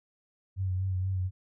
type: tone with vibrato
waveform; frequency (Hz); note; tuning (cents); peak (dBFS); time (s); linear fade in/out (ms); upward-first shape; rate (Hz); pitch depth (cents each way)
sine; 93.7; F#2; +22; -27; 0.56-1.31; 50; sine; 4.2; 36
effects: none